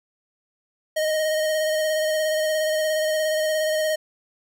square tone with vibrato, 622.3 Hz, D#5, in tune, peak -21 dBFS, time 0.96-3.96 s, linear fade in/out 10 ms, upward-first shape square, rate 17 Hz, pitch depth 17 cents each way, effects none

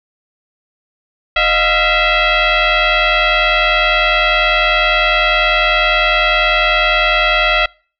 sine tone with frequency modulation, 619 Hz, D#5, 9 cents flat, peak -10 dBFS, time 1.36-7.66 s, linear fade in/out 5 ms, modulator 664 Hz, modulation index 4.3, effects noise-tail reverb RT60 0.4 s tail -26 dB re dry

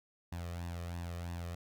sawtooth tone with flanger, 86.2 Hz, F2, 22 cents flat, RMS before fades -41 dBFS, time 0.32-1.55 s, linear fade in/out 5 ms, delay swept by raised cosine 1.1 to 1.67 ms, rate 3 Hz, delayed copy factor +0.65, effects none

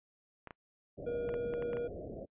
clicks, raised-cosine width 0.5 ms, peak -30 dBFS, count 8, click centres 0.473 / 0.508 / 1.291 / 1.341 / 1.538 / 1.624 / 1.732 / 1.77 s
white low-pass noise, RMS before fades -44 dBFS, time 0.97-2.26 s, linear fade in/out 20 ms, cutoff 670 Hz, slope 96 dB/octave
triangle tone, 476.9 Hz, A#4, 39 cents sharp, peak -32 dBFS, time 1.06-1.88 s, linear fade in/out 10 ms
effects noise-tail reverb RT60 0.1 s tail -26 dB re dry + resampled to 8000 Hz

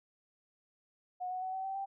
sine tone with pitch steps, 729 / 739.6 / 750.4 / 761.3 / 772.3 / 783.6 Hz, F#5 / F#5 / F#5 / F#5 / G5 / G5, -26 / -1 / +24 / +49 / -26 / -1 cents, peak -35 dBFS, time 1.2-1.86 s, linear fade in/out 20 ms, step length 110 ms, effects none

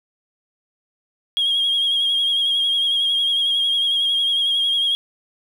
sine tone with vibrato, 3265 Hz, G#7, 30 cents flat, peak -15 dBFS, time 1.37-4.95 s, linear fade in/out 0 ms, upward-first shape sine, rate 11 Hz, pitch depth 36 cents each way, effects tanh soft clip ceiling -13 dBFS + 8-bit

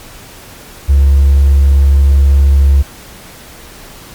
triangle tone with hard clipping, 69.3 Hz, C#2, in tune, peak -4 dBFS, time 0.88-2.83 s, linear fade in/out 20 ms, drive 3 dB, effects pink hiss -34 dBFS RMS until 4.14 s + MP3 96 kbps

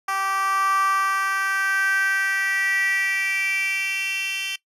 10% pulse tone with high-pass filter sweep, 388.7 Hz, G4, 15 cents flat, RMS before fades -23 dBFS, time 0.08-4.56 s, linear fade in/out 5 ms, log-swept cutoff 970 to 3000 Hz, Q 6.2, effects noise-tail reverb RT60 0.1 s tail -20 dB re dry + resampled to 32000 Hz

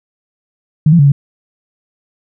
sine tone with pitch steps, 153.2 / 170.8 / 142.2 / 140.7 Hz, D#3 / F3 / C#3 / C#3, -27 / -38 / +45 / +26 cents, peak -4 dBFS, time 0.86-1.12 s, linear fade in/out 5 ms, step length 65 ms, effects none

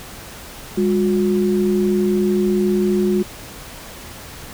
sine tone pair together, 202.8 / 361.3 Hz, G#3 / F#4, -41 / -41 cents, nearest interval minor seventh, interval 1000 cents, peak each -17 dBFS, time 0.77-3.23 s, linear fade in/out 10 ms, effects pink hiss -36 dBFS RMS until 4.53 s

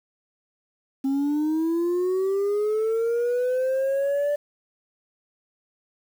sine linear sweep, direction up, 266.6 to 587.3 Hz, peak -18 dBFS, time 1.04-4.36 s, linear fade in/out 10 ms, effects tanh soft clip ceiling -20 dBFS + 8-bit

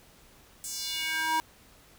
square tone with high-pass filter sweep, 319.1 Hz, D#4, 44 cents sharp, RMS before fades -31 dBFS, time 0.64-1.4 s, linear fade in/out 0 ms, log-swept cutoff 8100 to 810 Hz, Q 2.4, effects pink hiss -57 dBFS RMS until 1.98 s

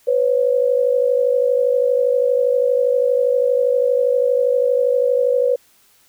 sine tone pair together, 496.1 / 548.6 Hz, B4 / C#5, +8 / -18 cents, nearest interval major second, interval 174 cents, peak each -15 / -18 dBFS, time 0.07-5.56 s, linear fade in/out 10 ms, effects white hiss -55 dBFS RMS until 6.08 s

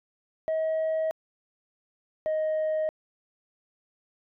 sine tone pair in turn, 637 / 624.6 Hz, D#5 / D#5, +41 / +7 cents, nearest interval unison, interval 34 cents, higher first, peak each -22 dBFS, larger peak neither, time 0.48-1.11 / 2.26-2.89 s, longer neither, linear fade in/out 0 ms, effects tanh soft clip ceiling -23 dBFS

